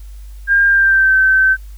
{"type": "tone with pitch glide", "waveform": "sine", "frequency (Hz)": [1606, 1541.5], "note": ["G6", "G6"], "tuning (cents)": [41, -29], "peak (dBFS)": -8, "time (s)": [0.47, 1.57], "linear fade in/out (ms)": 50, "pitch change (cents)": -70, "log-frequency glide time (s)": [0.65, 1.15], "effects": ["added 50 Hz sine -30 dBFS peak until 1.77 s", "white hiss -51 dBFS RMS until 1.77 s"]}